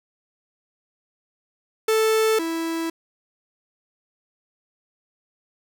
45% pulse tone pair in turn, 440 / 328.8 Hz, A4 / E4, 0 / -4 cents, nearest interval perfect fourth, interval 504 cents, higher first, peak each -17 / -24 dBFS, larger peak first, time 1.88-2.39 / 2.39-2.9 s, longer neither, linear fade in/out 5 ms, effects none

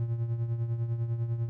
triangle tone with tremolo, 116.54 Hz, A#2, in tune, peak -23 dBFS, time 0-1.49 s, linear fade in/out 0 ms, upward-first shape triangle, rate 10 Hz, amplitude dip 65%, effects none

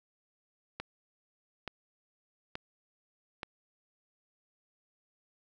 click train, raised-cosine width 0.3 ms, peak -21 dBFS, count 4, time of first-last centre 0.8-3.432 s, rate 1.14 Hz, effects none

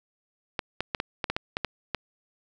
clicks, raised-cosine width 0.3 ms, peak -11 dBFS, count 10, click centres 0.592 / 0.806 / 0.948 / 1.001 / 1.242 / 1.3 / 1.365 / 1.569 / 1.647 / 1.947 s, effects none

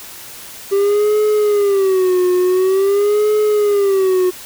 triangle tone with vibrato, 392 Hz, G4, in tune, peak -9 dBFS, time 0.71-4.31 s, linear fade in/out 20 ms, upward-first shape sine, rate 0.47 Hz, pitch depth 140 cents each way, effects white hiss -34 dBFS RMS until 4.45 s

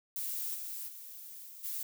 violet noise with level steps, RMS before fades -37 / -41 / -48 / -50 / -38 dBFS, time 0.16-1.83 s, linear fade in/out 2 ms, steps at 0.54 / 0.87 / 1.45 / 1.63 s, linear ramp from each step 20 ms, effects none

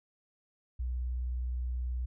sine tone with vibrato, 61.74 Hz, B1, in tune, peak -31 dBFS, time 0.79-2.06 s, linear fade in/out 10 ms, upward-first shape sine, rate 19 Hz, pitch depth 25 cents each way, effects none

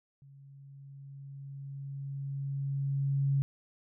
sine tone with level ramp, 138.4 Hz, C#3, 2 cents flat, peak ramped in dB -52 to -24 dBFS, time 0.22-3.42 s, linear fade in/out 0 ms, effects none

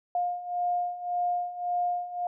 sine beating tone pair, 708 / 709.8 Hz, F5 / F5, +23 / +28 cents, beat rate 1.8 Hz, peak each -32 / -28 dBFS, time 0.15-2.27 s, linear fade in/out 2 ms, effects none

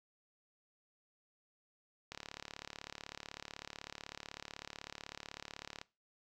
click train, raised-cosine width 0.2 ms, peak -26 dBFS, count 134, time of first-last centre 2.12-5.814 s, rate 36 Hz, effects noise-tail reverb RT60 0.3 s tail -22 dB re dry

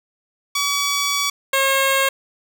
10% pulse tone pair in turn, 1139 / 540.5 Hz, C#6 / C#5, +47 / -44 cents, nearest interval octave + minor second, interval 1291 cents, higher first, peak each -10 / -7 dBFS, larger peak second, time 0.55-1.3 / 1.53-2.09 s, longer first, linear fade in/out 5 ms, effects none

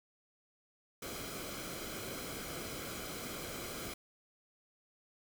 pink noise with comb filter, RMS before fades -43 dBFS, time 1.02-3.94 s, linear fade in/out 5 ms, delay 1.1 ms, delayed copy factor -0.6, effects none

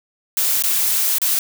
blue noise with dropouts, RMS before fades -18 dBFS, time 0.37-1.39 s, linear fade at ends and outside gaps 1 ms, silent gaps 0.624-0.637 / 1.184-1.217 s, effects none

